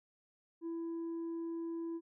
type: tone with tanh clipping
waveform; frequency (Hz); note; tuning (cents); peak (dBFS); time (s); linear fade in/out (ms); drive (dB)
sine; 332.8; E4; +17; -38; 0.61-2.01; 50; 2
effects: none